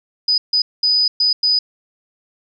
sine tone bursts at uneven times, 4978 Hz, D#8, in tune, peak -12 dBFS, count 5, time 0.28-0.38 / 0.53-0.62 / 0.83-1.08 / 1.2-1.33 / 1.43-1.59 s, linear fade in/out 5 ms, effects none

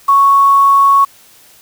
sine tone with quantisation, 1108.7 Hz, C#6, in tune, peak -5 dBFS, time 0.08-1.05 s, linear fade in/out 10 ms, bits 5, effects white hiss -44 dBFS RMS until 1.61 s

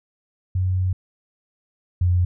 sine tone pair in turn, 92.5 / 89.14 Hz, F#2 / F2, 0 / +36 cents, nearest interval minor second, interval 64 cents, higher first, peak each -18 / -15 dBFS, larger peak second, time 0.55-0.93 / 2.01-2.25 s, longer first, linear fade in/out 5 ms, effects none

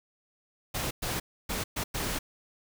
pink noise bursts at uneven times, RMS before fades -32 dBFS, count 5, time 0.74-0.91 / 1.02-1.2 / 1.49-1.64 / 1.76-1.84 / 1.94-2.19 s, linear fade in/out 10 ms, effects none

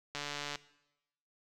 click train, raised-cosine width 0.2 ms, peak -21 dBFS, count 60, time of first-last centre 0.15-0.557 s, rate 145 Hz, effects noise-tail reverb RT60 0.9 s tail -18 dB re dry

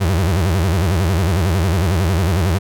35% pulse tone with vibrato, 88.7 Hz, F2, 27 cents sharp, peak -12 dBFS, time 0-2.59 s, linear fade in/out 20 ms, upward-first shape sine, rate 11 Hz, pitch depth 210 cents each way, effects none

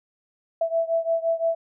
sine beating tone pair, 659.3 / 665.1 Hz, E5 / E5, 0 / +15 cents, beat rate 5.8 Hz, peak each -23 / -25 dBFS, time 0.61-1.55 s, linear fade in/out 5 ms, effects none

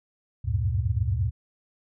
sine tone cluster, 72.3 / 91.3 / 100.2 / 117.2 Hz, D2 / F#2 / G2 / A#2, -27 / -23 / +38 / +10 cents, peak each -28 dBFS, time 0.44-1.31 s, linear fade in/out 20 ms, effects none

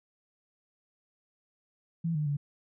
sine tone with pitch steps, 166.1 / 150.9 / 144 Hz, E3 / D3 / D3, +13 / +47 / -34 cents, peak -27 dBFS, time 2.04-2.37 s, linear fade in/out 10 ms, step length 110 ms, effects none

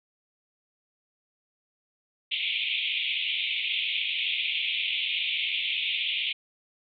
white band-pass noise, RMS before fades -29 dBFS, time 2.31-6.33 s, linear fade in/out 10 ms, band 2200 to 3600 Hz, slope 96 dB/octave, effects none

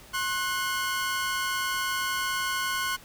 sawtooth tone pair together, 1069.3 / 1480 Hz, C6 / F#6, +37 / 0 cents, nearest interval tritone, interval 563 cents, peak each -26 dBFS, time 0.13-2.97 s, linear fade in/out 20 ms, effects pink hiss -50 dBFS RMS until 3.04 s

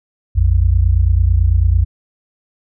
sine tone pair together, 58.27 / 87.31 Hz, A#1 / F2, 0 / 0 cents, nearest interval perfect fifth, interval 700 cents, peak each -12 dBFS, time 0.35-1.85 s, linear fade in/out 20 ms, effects none

